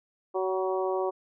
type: harmonic tone with a mistuned harmonic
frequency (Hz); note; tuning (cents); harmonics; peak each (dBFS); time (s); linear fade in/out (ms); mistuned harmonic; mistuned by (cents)
187.7; F#3; +25; 2 / 3 / 4 / 5 / 6; -28 / -32 / -34 / -36 / -38; 0.34-1.11; 20; 5; +25
effects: none